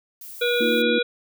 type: noise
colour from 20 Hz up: violet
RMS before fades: -39 dBFS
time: 0.21-0.82 s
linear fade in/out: 2 ms
type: harmonic tone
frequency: 483.2 Hz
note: B4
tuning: 38 cents flat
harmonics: 1 / 3 / 5 / 7 / 8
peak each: -21 / -26 / -28 / -29 / -30 dBFS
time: 0.41-1.03 s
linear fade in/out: 10 ms
type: chord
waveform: sine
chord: Bb suspended fourth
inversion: none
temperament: equal with one note detuned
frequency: 233.1 / 312 / 349.2 Hz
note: Bb3 / Eb4 / F4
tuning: 0 / +5 / 0 cents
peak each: -24 / -28 / -27 dBFS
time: 0.6-0.99 s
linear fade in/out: 10 ms
effects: none